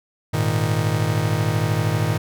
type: chord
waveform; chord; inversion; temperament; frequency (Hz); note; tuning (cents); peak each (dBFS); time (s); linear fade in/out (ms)
45% pulse; Ab suspended second; none; just; 103.83 / 116.8 / 155.74; Ab2 / Bb2 / Eb3; 0 / +4 / +2; -23; 0.33-2.18; 10
effects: none